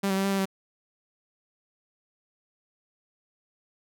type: tone with pitch steps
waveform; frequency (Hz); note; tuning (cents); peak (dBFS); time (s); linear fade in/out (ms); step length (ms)
sawtooth; 197.4 / 191.7 / 194.2 / 197 / 195.3 / 192.5; G3 / G3 / G3 / G3 / G3 / G3; +12 / -38 / -16 / +9 / -6 / -31; -20; 0.03-0.456; 10; 71
effects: none